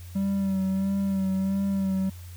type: tone with vibrato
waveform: triangle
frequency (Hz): 193.5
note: G3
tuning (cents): -22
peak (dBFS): -21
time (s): 0.15-2.1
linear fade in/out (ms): 10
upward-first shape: sine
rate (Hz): 1.5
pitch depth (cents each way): 31
effects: added 88 Hz sine -39 dBFS peak until 2.36 s + white hiss -52 dBFS RMS until 2.36 s